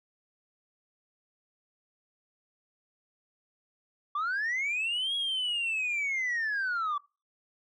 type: linear two-way sweep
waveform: sine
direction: up then down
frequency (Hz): 1136 to 3331 to 1136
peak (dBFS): -26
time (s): 4.15-6.98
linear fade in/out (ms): 5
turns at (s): 5.15
effects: noise-tail reverb RT60 0.3 s tail -24 dB re dry + tanh soft clip ceiling -26 dBFS